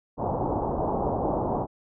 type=low-pass noise; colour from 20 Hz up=white; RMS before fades=-27 dBFS; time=0.17-1.67 s; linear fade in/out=50 ms; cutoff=940 Hz; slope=48 dB/octave; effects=none